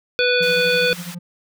harmonic tone, 493.9 Hz, B4, in tune, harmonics 1 / 3 / 5 / 7 / 9, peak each -18 / -21 / -21 / -24 / -26 dBFS, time 0.19-0.93 s, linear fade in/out 0 ms
triangle tone with tremolo, 174.61 Hz, F3, in tune, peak -25 dBFS, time 0.4-1.19 s, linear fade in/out 10 ms, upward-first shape sine, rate 12 Hz, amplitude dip 85%
pink high-pass noise, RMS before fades -36 dBFS, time 0.42-1.15 s, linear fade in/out 10 ms, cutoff 1300 Hz, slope 12 dB/octave
effects none

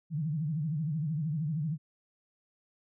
sine tone with vibrato, 154.1 Hz, D#3, 16 cents flat, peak -29 dBFS, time 0.1-1.78 s, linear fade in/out 50 ms, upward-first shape sine, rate 13 Hz, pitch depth 150 cents each way, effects none

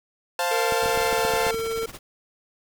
sawtooth chord, F major, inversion second, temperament equal, 523.3 / 698.5 / 880 Hz, C5 / F5 / A5, 0 / 0 / 0 cents, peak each -23 dBFS, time 0.39-1.51 s, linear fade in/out 2 ms
square tone with pitch glide, 458.3 to 452.3 Hz, A#4 to A4, -29 to +48 cents, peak -26 dBFS, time 0.51-1.86 s, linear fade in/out 5 ms, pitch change -23 cents, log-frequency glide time 0.89-1.26 s
clicks, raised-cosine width 3 ms, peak -21 dBFS, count 8, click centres 0.723 / 0.859 / 0.975 / 1.128 / 1.25 / 1.337 / 1.467 / 1.544 s
pink noise with tremolo, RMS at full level -36 dBFS, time 0.82-1.99 s, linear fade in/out 5 ms, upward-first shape triangle, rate 17 Hz, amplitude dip 90%
effects none

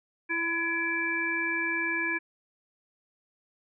harmonic tone with a mistuned harmonic, 333.1 Hz, E4, 18 cents sharp, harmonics 1 / 3 / 5 / 7, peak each -35 / -38 / -30 / -30 dBFS, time 0.29-2.19 s, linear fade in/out 20 ms, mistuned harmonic 5, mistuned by +18 cents, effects none

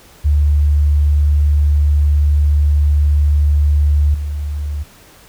sine tone with level steps, 73.42 Hz, D2, in tune, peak -9 / -18 dBFS, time 0.24-4.84 s, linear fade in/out 20 ms, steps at 4.14 s, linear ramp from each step 5 ms, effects pink hiss -44 dBFS RMS until 5.28 s

